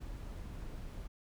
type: noise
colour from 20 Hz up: brown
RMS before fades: -44 dBFS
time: 0-1.08 s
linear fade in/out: 20 ms
effects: none